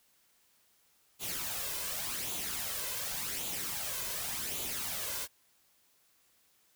white noise with flanger, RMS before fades -37 dBFS, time 1.19-5.28 s, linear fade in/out 50 ms, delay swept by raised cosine 0.28 to 1.98 ms, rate 0.88 Hz, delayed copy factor +0.55, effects white hiss -69 dBFS RMS until 6.75 s

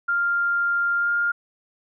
sine tone with pitch glide, 1396.9 to 1408.2 Hz, F6 to F6, 0 to +14 cents, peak -19 dBFS, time 0.08-1.32 s, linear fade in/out 10 ms, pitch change +14 cents, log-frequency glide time 0.97-1.11 s, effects none

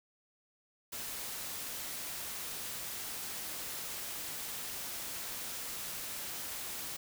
white noise, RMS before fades -41 dBFS, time 0.92-6.97 s, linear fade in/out 10 ms, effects none

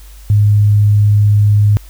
sine tone, 103.83 Hz, G#2, in tune, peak -6 dBFS, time 0.3-1.77 s, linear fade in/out 0 ms, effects added 50 Hz sine -33 dBFS peak until 1.89 s + white hiss -44 dBFS RMS until 1.89 s

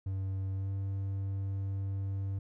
triangle tone with pitch glide, 96 to 97.57 Hz, G2 to G2, -36 to -8 cents, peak -30 dBFS, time 0.06-2.39 s, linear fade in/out 5 ms, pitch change +28 cents, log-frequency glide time 0.54-0.7 s, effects none

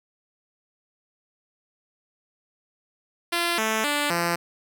5% pulse tone with pitch steps, 343.2 / 219.6 / 292 / 171.3 Hz, F4 / A3 / D4 / F3, -30 / -3 / -10 / -33 cents, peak -11 dBFS, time 3.32-4.36 s, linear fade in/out 10 ms, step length 260 ms, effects none

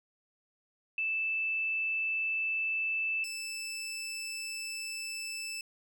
sine / 20% pulse tone pair in turn, 2637 / 2637 Hz, E7 / E7, 0 / 0 cents, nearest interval unison, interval 0 cents, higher neither, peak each -29 / -32 dBFS, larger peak first, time 0.98-3.24 / 3.24-5.61 s, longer second, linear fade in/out 2 ms, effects none

